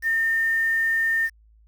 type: tone with quantisation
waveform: sine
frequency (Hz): 1815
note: A#6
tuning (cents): -47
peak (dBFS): -19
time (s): 0.02-1.3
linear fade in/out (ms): 50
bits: 7
effects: added 54 Hz sine -52 dBFS peak until 1.67 s